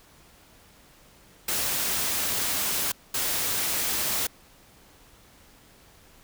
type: noise bursts at uneven times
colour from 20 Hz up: white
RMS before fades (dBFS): -27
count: 2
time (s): 1.48-2.92 / 3.14-4.27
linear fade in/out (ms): 5
effects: pink hiss -55 dBFS RMS until 6.23 s